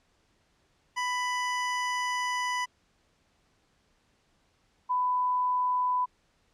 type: tone pair in turn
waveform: 25% pulse / sine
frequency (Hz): 992 / 997.7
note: B5 / B5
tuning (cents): +7 / +17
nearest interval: unison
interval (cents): 10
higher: second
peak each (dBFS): -24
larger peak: neither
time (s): 0.96-2.66 / 4.89-6.06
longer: first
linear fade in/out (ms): 20
effects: pink hiss -69 dBFS RMS until 6.53 s + low-pass 7000 Hz 12 dB/octave